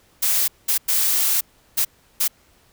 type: noise bursts at uneven times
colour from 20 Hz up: blue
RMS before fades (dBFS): -19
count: 5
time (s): 0.22-0.48 / 0.68-0.78 / 0.88-1.41 / 1.77-1.85 / 2.2-2.28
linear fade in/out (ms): 10
effects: pink hiss -57 dBFS RMS until 2.72 s